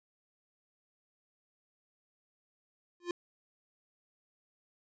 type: tone with exponential growth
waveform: square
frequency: 350 Hz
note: F4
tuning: 4 cents sharp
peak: -29 dBFS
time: 3-3.11 s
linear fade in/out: 2 ms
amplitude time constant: 23 ms
effects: resampled to 16000 Hz